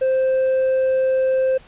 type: tone with hard clipping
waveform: sine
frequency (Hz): 523.3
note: C5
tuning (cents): 0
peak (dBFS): -16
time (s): 0.01-1.58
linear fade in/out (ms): 10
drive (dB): 2
effects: pink hiss -48 dBFS RMS until 1.67 s + resampled to 8000 Hz